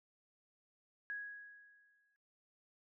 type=tone with exponential decay; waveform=sine; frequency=1661.2 Hz; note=G#6; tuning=in tune; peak=-38 dBFS; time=1.1-2.16 s; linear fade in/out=0 ms; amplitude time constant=230 ms; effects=noise-tail reverb RT60 0.1 s tail -18 dB re dry